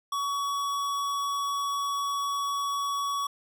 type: tone with hard clipping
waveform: sine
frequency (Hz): 1127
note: C#6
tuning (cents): +28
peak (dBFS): -29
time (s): 0.12-3.27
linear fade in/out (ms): 5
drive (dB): 17
effects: none